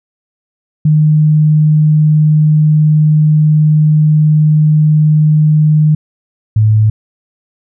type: tone pair in turn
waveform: sine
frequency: 153.1 / 108.26 Hz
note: D#3 / A2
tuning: -28 / -28 cents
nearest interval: tritone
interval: 600 cents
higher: first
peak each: -5 dBFS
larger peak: neither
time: 0.85-5.95 / 6.56-6.9 s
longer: first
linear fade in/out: 5 ms
effects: none